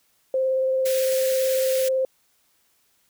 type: tone with vibrato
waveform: sine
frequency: 524 Hz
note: C5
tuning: 2 cents sharp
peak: -19 dBFS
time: 0.34-2.05 s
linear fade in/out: 2 ms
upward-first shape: sine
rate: 18 Hz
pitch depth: 11 cents each way
type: high-pass noise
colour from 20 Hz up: white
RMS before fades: -31 dBFS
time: 0.85-1.89 s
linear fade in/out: 10 ms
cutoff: 1500 Hz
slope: 48 dB/octave
effects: white hiss -65 dBFS RMS until 3.09 s